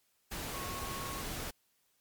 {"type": "tone in noise", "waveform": "sine", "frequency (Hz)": 1097, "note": "C#6", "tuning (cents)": -18, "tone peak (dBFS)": -43, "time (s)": [0.53, 1.22], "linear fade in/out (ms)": 10, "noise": "pink", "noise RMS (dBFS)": -40, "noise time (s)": [0.31, 1.51], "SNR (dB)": -6, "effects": ["white hiss -74 dBFS RMS until 2 s", "MP3 96 kbps"]}